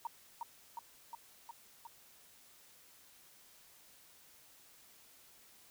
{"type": "tone with echo", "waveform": "sine", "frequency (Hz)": 932.3, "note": "A#5", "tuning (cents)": 0, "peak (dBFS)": -36, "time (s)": [0.05, 0.07], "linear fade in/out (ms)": 2, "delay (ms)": 360, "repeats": 5, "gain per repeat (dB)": -2, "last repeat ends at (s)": 1.87, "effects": ["white hiss -62 dBFS RMS until 5.7 s"]}